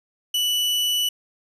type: tone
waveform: 40% pulse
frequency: 2964 Hz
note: F#7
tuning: 2 cents sharp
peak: -19 dBFS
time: 0.34-1.09 s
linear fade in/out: 5 ms
effects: resampled to 32000 Hz